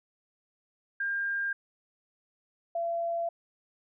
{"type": "tone pair in turn", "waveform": "sine", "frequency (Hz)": [1603, 677.9], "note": ["G6", "E5"], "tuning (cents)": [38, 48], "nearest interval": "octave + minor third", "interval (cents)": 1490, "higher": "first", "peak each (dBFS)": -28, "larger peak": "neither", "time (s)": [[1, 1.53], [2.75, 3.29]], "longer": "second", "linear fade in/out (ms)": 5, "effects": []}